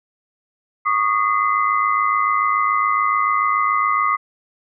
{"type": "tone cluster", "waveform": "sine", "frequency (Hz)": [1118, 1225, 2046], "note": ["C#6", "D#6", "C7"], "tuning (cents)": [14, -27, -39], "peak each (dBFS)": [-19, -18, -24], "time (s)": [0.85, 4.17], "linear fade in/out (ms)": 20, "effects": []}